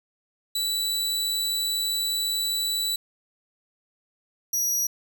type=tone pair in turn; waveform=sawtooth; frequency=3951 / 5786 Hz; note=B7 / F#8; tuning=0 / -40 cents; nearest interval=perfect fifth; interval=660 cents; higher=second; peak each=-21 / -20 dBFS; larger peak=second; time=0.55-2.96 / 4.53-4.87 s; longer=first; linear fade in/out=5 ms; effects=none